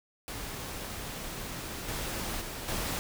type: noise with level steps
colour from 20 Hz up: pink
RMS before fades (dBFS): -39 / -35 / -39 / -33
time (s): 0.28-2.99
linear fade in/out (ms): 0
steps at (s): 1.88 / 2.41 / 2.68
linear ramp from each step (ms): 5
effects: none